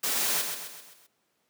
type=noise with echo; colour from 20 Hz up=white; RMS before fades=-28 dBFS; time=0.03-0.42 s; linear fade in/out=10 ms; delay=130 ms; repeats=5; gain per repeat=-6 dB; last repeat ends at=1.07 s; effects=pink hiss -73 dBFS RMS until 1.49 s + high-pass 200 Hz 12 dB/octave